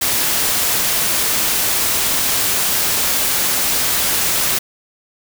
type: noise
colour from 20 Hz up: white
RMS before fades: -17 dBFS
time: 0.01-4.59 s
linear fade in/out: 10 ms
effects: none